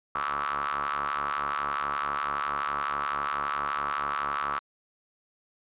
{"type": "ring-modulated tone", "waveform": "sawtooth", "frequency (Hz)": 71.9, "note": "D2", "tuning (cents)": -36, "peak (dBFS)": -21, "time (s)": [0.15, 4.59], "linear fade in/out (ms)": 0, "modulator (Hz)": 1220, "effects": ["resampled to 8000 Hz"]}